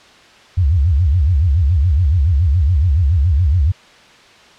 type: tone with vibrato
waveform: sine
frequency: 78.9 Hz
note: D#2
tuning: 25 cents sharp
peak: -10 dBFS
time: 0.57-3.72 s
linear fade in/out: 10 ms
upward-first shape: sine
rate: 7.1 Hz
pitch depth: 300 cents each way
effects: white hiss -44 dBFS RMS until 4.58 s + low-pass 4000 Hz 12 dB/octave